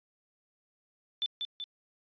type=tone with echo; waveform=sine; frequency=3520 Hz; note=A7; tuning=in tune; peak=-28 dBFS; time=1.22-1.26 s; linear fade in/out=0 ms; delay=190 ms; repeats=2; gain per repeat=-4 dB; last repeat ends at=1.64 s; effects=resampled to 11025 Hz